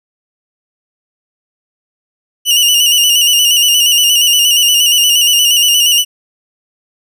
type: tone with vibrato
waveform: sawtooth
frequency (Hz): 2898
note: F#7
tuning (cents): -37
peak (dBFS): -4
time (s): 2.45-6.05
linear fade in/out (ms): 50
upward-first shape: square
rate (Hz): 8.5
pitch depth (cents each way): 45
effects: none